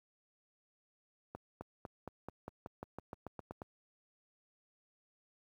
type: accelerating click train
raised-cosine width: 1 ms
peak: -29 dBFS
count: 14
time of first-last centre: 1.35-3.618 s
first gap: 260 ms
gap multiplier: 0.93
effects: high-pass 60 Hz 12 dB/octave + 11-bit